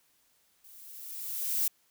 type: noise with level ramp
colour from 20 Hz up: violet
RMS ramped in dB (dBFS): -54 to -27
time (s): 0.64-1.68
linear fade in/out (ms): 5
effects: white hiss -69 dBFS RMS until 1.9 s